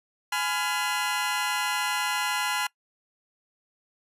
20% pulse chord, F diminished, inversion first, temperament just, 838.1 / 1005.8 / 1396.9 Hz, Ab5 / Cb6 / F6, +16 / +31 / 0 cents, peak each -25 dBFS, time 0.32-2.67 s, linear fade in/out 5 ms, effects noise-tail reverb RT60 0.1 s tail -23 dB re dry + resampled to 32000 Hz

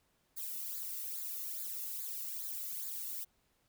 violet noise with flanger, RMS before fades -41 dBFS, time 0.36-3.25 s, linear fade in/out 20 ms, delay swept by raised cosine 0.34 to 1.29 ms, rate 2.4 Hz, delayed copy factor -0.8, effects pink hiss -75 dBFS RMS until 3.68 s

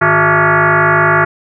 sine tone with frequency modulation, 154.3 Hz, D#3, 14 cents flat, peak -7 dBFS, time 0.01-1.25 s, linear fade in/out 10 ms, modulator 257 Hz, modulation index 6.6, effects none

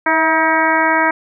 harmonic tone with a mistuned harmonic, 318.7 Hz, D#4, 42 cents sharp, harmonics 1 / 2 / 3 / 4 / 5 / 6 / 7, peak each -21 / -20 / -16 / -21 / -18 / -20 / -22 dBFS, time 0.06-1.11 s, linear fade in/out 5 ms, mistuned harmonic 2, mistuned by +31 cents, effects none

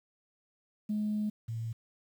sine tone pair in turn, 211.3 / 113.82 Hz, G#3 / A#2, +30 / -41 cents, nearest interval major seventh, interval 1071 cents, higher first, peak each -28 / -33 dBFS, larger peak first, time 0.89-1.3 / 1.48-1.73 s, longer first, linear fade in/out 10 ms, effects tanh soft clip ceiling -25 dBFS + 10-bit

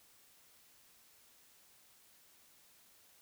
silence, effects white hiss -65 dBFS RMS until 3.21 s

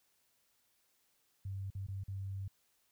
sine tone with dropouts, 97.2 Hz, G2, 14 cents flat, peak -38 dBFS, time 1.45-2.48 s, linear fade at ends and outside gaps 5 ms, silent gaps 1.704-1.75 / 1.867-1.884 / 2.037-2.081 s, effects white hiss -75 dBFS RMS until 2.91 s

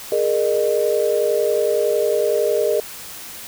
sine chord, Ab suspended second, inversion none, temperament equal with one note detuned, 415.3 / 466.2 / 608 Hz, Ab4 / Bb4 / Eb5, 0 / 0 / -40 cents, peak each -20 dBFS, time 0.12-2.8 s, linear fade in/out 2 ms, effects white hiss -35 dBFS RMS until 3.47 s

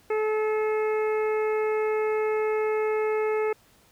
harmonic tone, 431.5 Hz, A4, 34 cents flat, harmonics 1 / 2 / 3 / 4 / 5 / 6, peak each -23 / -34 / -36 / -42 / -37 / -44 dBFS, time 0.1-3.53 s, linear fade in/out 5 ms, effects pink hiss -59 dBFS RMS until 3.91 s

